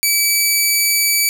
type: tone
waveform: 10% pulse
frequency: 2298 Hz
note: D7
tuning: 38 cents flat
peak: -4 dBFS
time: 0.03-1.29 s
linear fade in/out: 0 ms
effects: none